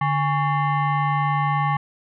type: tone with frequency modulation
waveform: sine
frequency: 146.2 Hz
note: D3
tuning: 7 cents flat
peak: -18 dBFS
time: 0.01-1.77 s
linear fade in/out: 5 ms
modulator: 969 Hz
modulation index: 1.3
effects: none